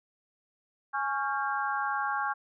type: harmonic tone with a mistuned harmonic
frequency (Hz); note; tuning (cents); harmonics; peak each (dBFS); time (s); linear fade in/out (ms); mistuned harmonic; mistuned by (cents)
277.2; C#4; 0; 3 / 4 / 5 / 6; -32 / -33 / -34 / -35; 0.93-2.34; 20; 6; -64
effects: none